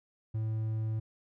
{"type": "tone", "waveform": "triangle", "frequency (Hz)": 110, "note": "A2", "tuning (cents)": 0, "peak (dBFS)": -28, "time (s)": [0.34, 1], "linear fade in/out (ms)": 10, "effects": []}